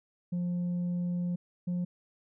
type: tone pair in turn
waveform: sine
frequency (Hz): 176.3 / 177.42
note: F3 / F3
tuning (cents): +17 / +28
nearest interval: unison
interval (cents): 11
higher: second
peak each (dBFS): -26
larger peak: neither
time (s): 0.32-1.36 / 1.67-1.85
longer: first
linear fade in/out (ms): 10
effects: tanh soft clip ceiling -28 dBFS